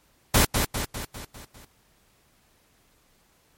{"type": "noise with echo", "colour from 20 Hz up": "pink", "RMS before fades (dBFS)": -18, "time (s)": [0.34, 0.45], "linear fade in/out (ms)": 5, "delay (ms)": 200, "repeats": 6, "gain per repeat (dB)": -5, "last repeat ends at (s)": 1.65, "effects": ["pink hiss -63 dBFS RMS until 3.57 s", "MP3 64 kbps"]}